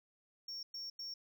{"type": "tone bursts at uneven times", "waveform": "sine", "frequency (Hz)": 5500, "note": "F8", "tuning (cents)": -27, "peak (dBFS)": -39, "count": 3, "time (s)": [[0.48, 0.63], [0.74, 0.9], [0.99, 1.14]], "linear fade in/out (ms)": 5, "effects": ["tanh soft clip ceiling -41 dBFS"]}